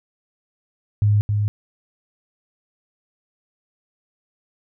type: tone with echo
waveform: sine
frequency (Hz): 104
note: G#2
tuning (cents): +3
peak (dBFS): -13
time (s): 1.02-1.21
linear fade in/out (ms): 0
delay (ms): 270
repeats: 1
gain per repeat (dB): -4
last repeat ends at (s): 1.48
effects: none